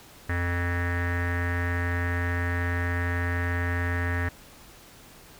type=tone with low-pass filter; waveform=square; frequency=87.31 Hz; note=F2; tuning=in tune; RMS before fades=-27 dBFS; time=0.29-4.29 s; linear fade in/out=5 ms; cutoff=1800 Hz; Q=9; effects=pink hiss -50 dBFS RMS until 5.39 s